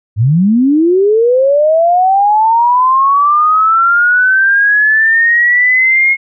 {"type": "linear sweep", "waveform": "sine", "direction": "up", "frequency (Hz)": [97.1, 2166], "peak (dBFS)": -6, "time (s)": [0.16, 6.17], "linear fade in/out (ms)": 50, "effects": []}